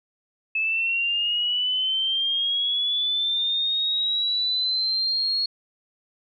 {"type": "linear sweep", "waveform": "sine", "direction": "up", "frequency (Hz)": [2600, 4326], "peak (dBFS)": -21, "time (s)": [0.55, 5.46], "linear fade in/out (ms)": 5, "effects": []}